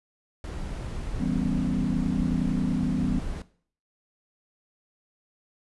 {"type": "noise", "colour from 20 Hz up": "brown", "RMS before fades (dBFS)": -33, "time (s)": [0.44, 3.42], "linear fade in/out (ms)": 2}
{"type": "chord", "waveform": "sine", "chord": "C# half-diminished seventh", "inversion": "first", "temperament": "equal", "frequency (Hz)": [164.81, 196, 246.9, 277.2], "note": ["E3", "G3", "B3", "C#4"], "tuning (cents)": [0, 0, 0, 0], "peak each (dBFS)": [-30, -30, -28, -32], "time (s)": [1.2, 3.19], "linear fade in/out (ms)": 5}
{"effects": ["noise-tail reverb RT60 0.5 s tail -17 dB re dry", "resampled to 24000 Hz"]}